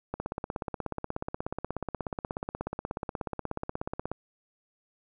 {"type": "click train", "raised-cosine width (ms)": 1, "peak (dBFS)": -18, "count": 67, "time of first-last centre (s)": [0.14, 4.116], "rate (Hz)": 16.6, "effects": []}